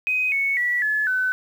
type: tone with pitch steps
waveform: sine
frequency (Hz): 2512 / 2212 / 1948.2 / 1715.7 / 1511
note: D#7 / C#7 / B6 / A6 / F#6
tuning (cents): +16 / -4 / -24 / -44 / +36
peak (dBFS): -19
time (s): 0.07-1.32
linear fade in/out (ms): 0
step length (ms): 250
effects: 8-bit